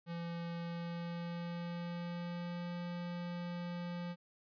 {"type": "tone with pitch glide", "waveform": "square", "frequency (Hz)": [170, 174.58], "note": ["F3", "F3"], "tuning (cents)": [-46, 0], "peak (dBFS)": -40, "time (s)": [0.06, 4.16], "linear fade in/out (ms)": 50, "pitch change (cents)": 46, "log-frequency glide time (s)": [0.58, 2.75], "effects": ["resampled to 11025 Hz"]}